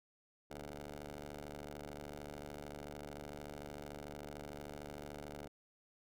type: ring-modulated tone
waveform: 10% pulse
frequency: 73.42 Hz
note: D2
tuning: in tune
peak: -35 dBFS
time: 0.5-5.48 s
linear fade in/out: 10 ms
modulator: 355 Hz
effects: none